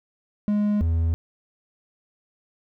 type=tone pair in turn; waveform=triangle; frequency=207.7 / 82.43 Hz; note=G#3 / E2; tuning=0 / 0 cents; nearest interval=octave + major third; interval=1600 cents; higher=first; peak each=-17 dBFS; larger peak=neither; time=0.48-0.81 / 0.81-1.14 s; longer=neither; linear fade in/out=0 ms; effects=none